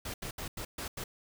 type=noise bursts at uneven times; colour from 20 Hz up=pink; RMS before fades=-39 dBFS; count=6; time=0.05-0.14 / 0.22-0.31 / 0.38-0.48 / 0.57-0.65 / 0.78-0.88 / 0.97-1.04 s; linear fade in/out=5 ms; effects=none